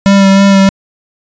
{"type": "tone with vibrato", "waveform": "square", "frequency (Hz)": 196, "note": "G3", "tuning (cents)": 0, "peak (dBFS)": -4, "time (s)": [0.06, 0.69], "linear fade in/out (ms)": 0, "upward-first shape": "sine", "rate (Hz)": 3.2, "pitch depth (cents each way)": 19, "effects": ["resampled to 16000 Hz"]}